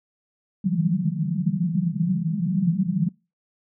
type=band-pass noise; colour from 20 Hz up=pink; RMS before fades=-23 dBFS; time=0.64-3.09 s; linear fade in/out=5 ms; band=150 to 200 Hz; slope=96 dB/octave; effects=noise-tail reverb RT60 0.3 s tail -25 dB re dry